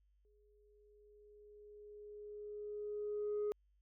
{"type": "tone with exponential growth", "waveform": "sine", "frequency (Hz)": 417.2, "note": "G#4", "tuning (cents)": 8, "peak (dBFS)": -32, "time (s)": [0.25, 3.52], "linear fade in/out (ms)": 0, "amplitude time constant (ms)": 710, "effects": ["tanh soft clip ceiling -33 dBFS", "added 50 Hz sine -70 dBFS peak until 3.81 s"]}